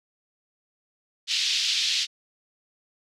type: band-pass noise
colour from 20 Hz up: pink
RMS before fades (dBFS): -25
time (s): 1.27-2.07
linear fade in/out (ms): 50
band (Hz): 3000 to 5200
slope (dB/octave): 24
effects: none